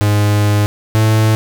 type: tone pair in turn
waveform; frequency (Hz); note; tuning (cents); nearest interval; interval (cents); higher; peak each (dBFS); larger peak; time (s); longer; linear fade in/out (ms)
45% pulse; 103.83 / 109.23; G#2 / A2; 0 / -12; minor second; 88; second; -10 / -9; second; 0.01-0.66 / 0.95-1.35; first; 0
effects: none